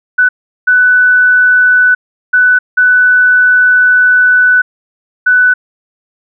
sine tone bursts at uneven times, 1493 Hz, F#6, 15 cents sharp, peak -4 dBFS, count 5, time 0.18-0.29 / 0.67-1.95 / 2.33-2.59 / 2.77-4.62 / 5.26-5.54 s, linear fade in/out 10 ms, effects none

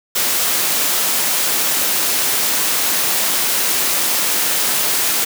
white high-pass noise, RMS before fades -17 dBFS, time 0.15-5.25 s, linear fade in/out 10 ms, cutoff 190 Hz, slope 12 dB/octave, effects none

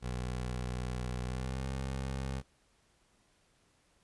20% pulse tone with pitch glide, 61.9 to 66.34 Hz, B1 to C2, +5 to +25 cents, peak -30 dBFS, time 0.01-2.43 s, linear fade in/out 50 ms, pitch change +120 cents, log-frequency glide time 1.23-1.66 s, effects pink hiss -70 dBFS RMS until 4.03 s + resampled to 24000 Hz

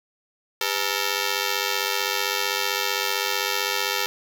5% pulse ring-modulated tone, 450.4 Hz, A4, 40 cents sharp, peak -8 dBFS, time 0.61-4.06 s, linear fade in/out 0 ms, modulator 47.8 Hz, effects none

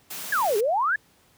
white high-pass noise, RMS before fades -35 dBFS, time 0.1-0.61 s, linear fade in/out 10 ms, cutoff 120 Hz, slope 96 dB/octave
sine exponential two-way sweep, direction down then up, 1760 to 392.7 to 1760 Hz, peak -20 dBFS, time 0.32-0.96 s, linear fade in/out 5 ms, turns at 0.57 s
effects pink hiss -60 dBFS RMS until 1.37 s + high-pass 60 Hz 12 dB/octave

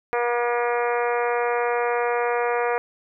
harmonic tone, 239.8 Hz, A#3, 49 cents sharp, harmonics 2 / 3 / 4 / 5 / 6 / 7 / 8 / 9 / 10, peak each -23 / -27 / -29 / -31 / -33 / -34 / -35 / -36 / -37 dBFS, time 0.13-2.78 s, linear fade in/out 0 ms, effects none

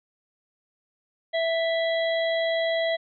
harmonic tone, 659.3 Hz, E5, in tune, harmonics 1 / 3 / 5 / 6, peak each -23 / -30 / -34 / -38 dBFS, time 1.33-2.97 s, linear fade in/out 20 ms, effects none

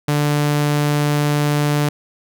sawtooth tone, 147.1 Hz, D3, 3 cents sharp, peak -11 dBFS, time 0.08-1.89 s, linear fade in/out 5 ms, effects none

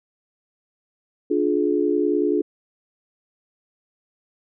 sine chord, D diminished, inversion none, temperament just, 293.7 / 352.4 / 422.9 Hz, D4 / F4 / Ab4, 0 / +16 / +31 cents, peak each -22 dBFS, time 1.3-2.42 s, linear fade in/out 10 ms, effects none

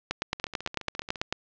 two click trains, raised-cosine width 0.2 ms, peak -9 / -20 dBFS, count 12 / 13, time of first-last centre 0.11-1.325 / 0.33-1.158 s, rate 9.05 / 14.5 Hz, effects low-pass 5000 Hz 12 dB/octave

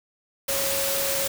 sine tone in noise, 550 Hz, C#5, 14 cents flat, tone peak -29 dBFS, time 0.48-1.28 s, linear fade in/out 10 ms, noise white, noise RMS -26 dBFS, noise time 0.48-1.28 s, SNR -6 dB, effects none

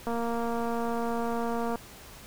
click train, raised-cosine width 1 ms, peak -19 dBFS, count 394, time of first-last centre 0.07-1.757 s, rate 233 Hz, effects pink hiss -48 dBFS RMS until 2.26 s

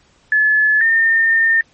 sine tone pair in turn, 1720 / 1814.8 Hz, A6 / A#6, -40 / -47 cents, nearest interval minor second, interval 93 cents, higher second, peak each -10 dBFS, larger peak neither, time 0.32-0.81 / 0.81-1.61 s, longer second, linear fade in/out 2 ms, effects pink hiss -54 dBFS RMS until 1.73 s + MP3 32 kbps

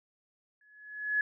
sine tone with exponential growth, 1697 Hz, G#6, 37 cents sharp, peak -23 dBFS, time 0.61-1.21 s, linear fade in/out 2 ms, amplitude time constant 130 ms, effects none

